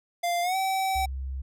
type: tone with pitch glide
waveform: square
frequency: 695 to 766.7 Hz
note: F5 to G5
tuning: -9 to -39 cents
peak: -25 dBFS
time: 0.23-1.06 s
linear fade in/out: 10 ms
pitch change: +170 cents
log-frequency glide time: 0.42-0.56 s
type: tone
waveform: sine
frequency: 66.3 Hz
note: C2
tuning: 23 cents sharp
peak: -30 dBFS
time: 0.95-1.42 s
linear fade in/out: 10 ms
effects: none